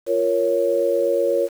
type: chord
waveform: sine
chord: Bb minor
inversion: second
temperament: equal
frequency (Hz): 349.2 / 466.2 / 554.4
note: F4 / Bb4 / Db5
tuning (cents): 0 / 0 / 0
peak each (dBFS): -24 / -21 / -19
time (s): 0.06-1.49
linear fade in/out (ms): 50
effects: 7-bit